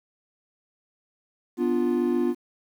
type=chord; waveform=triangle; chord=B diminished; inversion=none; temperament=equal; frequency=246.9 / 293.7 / 349.2 Hz; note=B3 / D4 / F4; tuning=0 / 0 / 0 cents; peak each=-23 / -27 / -22 dBFS; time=1.57-2.35 s; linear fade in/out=50 ms; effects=9-bit